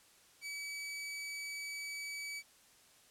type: tone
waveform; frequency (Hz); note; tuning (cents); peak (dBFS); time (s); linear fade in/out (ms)
sawtooth; 2286; D7; -47; -37; 0.41-2.43; 50
effects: white hiss -64 dBFS RMS until 3.1 s + low-pass 11000 Hz 12 dB/octave